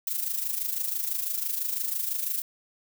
violet noise with amplitude modulation, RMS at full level -27 dBFS, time 0.07-2.42 s, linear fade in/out 2 ms, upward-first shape sine, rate 26 Hz, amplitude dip 65%, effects none

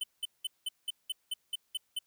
square tone bursts, 3038 Hz, F#7, 45 cents sharp, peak -32 dBFS, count 10, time 0.01-1.99 s, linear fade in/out 5 ms, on 27 ms, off 190 ms, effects white hiss -75 dBFS RMS until 2.06 s

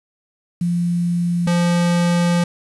sine / square tone pair in turn, 173.5 / 173.5 Hz, F3 / F3, -11 / -11 cents, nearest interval unison, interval 0 cents, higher neither, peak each -16 / -15 dBFS, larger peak second, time 0.61-1.47 / 1.47-2.44 s, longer second, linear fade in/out 5 ms, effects resampled to 24000 Hz + 7-bit

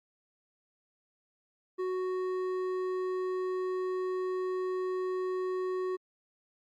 sine tone with hard clipping, 370 Hz, F#4, in tune, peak -32 dBFS, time 1.78-5.97 s, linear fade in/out 20 ms, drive 8 dB, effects Opus 48 kbps

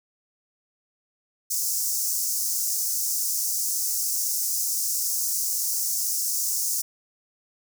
pink high-pass noise, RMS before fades -26 dBFS, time 1.5-6.82 s, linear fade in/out 10 ms, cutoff 5400 Hz, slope 48 dB/octave, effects none

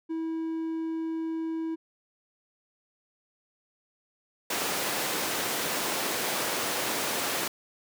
triangle tone, 324.4 Hz, E4, 28 cents flat, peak -27 dBFS, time 0.09-1.76 s, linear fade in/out 20 ms
pink high-pass noise, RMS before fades -30 dBFS, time 4.5-7.48 s, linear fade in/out 5 ms, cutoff 310 Hz, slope 12 dB/octave
effects none

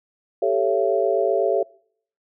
sine chord, A dominant seventh, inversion third, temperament equal with one note detuned, 392 / 440 / 554.4 / 673.5 Hz, G4 / A4 / C#5 / E5, 0 / 0 / 0 / +37 cents, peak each -23 dBFS, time 0.42-1.63 s, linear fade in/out 5 ms, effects noise-tail reverb RT60 0.6 s tail -24 dB re dry

